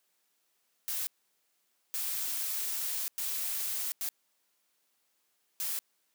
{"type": "noise bursts at uneven times", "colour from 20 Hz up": "blue", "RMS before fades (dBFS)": -34, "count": 5, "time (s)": [[0.88, 1.07], [1.94, 3.08], [3.18, 3.92], [4.01, 4.09], [5.6, 5.79]], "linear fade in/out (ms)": 0, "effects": ["white hiss -75 dBFS RMS until 6.14 s", "high-pass 200 Hz 12 dB/octave"]}